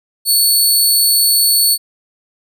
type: tone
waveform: 15% pulse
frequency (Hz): 4435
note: C#8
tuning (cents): 0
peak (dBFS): -3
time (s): 0.25-1.78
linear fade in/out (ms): 50
effects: none